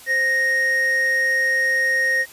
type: tone pair together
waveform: triangle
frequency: 523.3 / 1864.8 Hz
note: C5 / A#6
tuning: 0 / 0 cents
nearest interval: octave + minor seventh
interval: 2200 cents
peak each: -27 / -15 dBFS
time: 0.06-2.26 s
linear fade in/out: 50 ms
effects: white hiss -43 dBFS RMS until 2.32 s + resampled to 32000 Hz